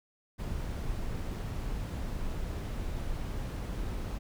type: noise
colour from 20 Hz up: brown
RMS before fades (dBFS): -35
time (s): 0.38-4.19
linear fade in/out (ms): 20
effects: none